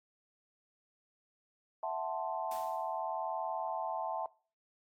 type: chord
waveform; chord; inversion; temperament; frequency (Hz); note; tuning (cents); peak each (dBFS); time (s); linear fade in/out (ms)
sine; F# half-diminished seventh; third; equal; 659.3 / 740 / 880 / 1046.5; E5 / F#5 / A5 / C6; 0 / 0 / 0 / 0; -38 / -40 / -38 / -43; 1.83-4.26; 2
type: noise with exponential decay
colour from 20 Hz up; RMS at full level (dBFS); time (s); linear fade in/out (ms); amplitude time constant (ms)
white; -47; 2.51-3.02; 5; 110
effects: noise-tail reverb RT60 0.4 s tail -22 dB re dry + AAC 64 kbps